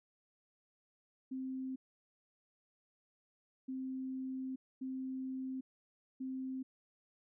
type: tone bursts at uneven times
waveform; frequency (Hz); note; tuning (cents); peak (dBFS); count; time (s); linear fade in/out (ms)
sine; 261.6; C4; 0; -38; 4; 1.31-1.76 / 3.68-4.56 / 4.81-5.61 / 6.2-6.63; 10
effects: none